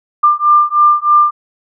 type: beating tone pair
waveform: sine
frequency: 1192 / 1195.2 Hz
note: D6 / D6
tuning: +25 / +30 cents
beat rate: 3.2 Hz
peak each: -10 dBFS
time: 0.23-1.31 s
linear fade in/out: 10 ms
effects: none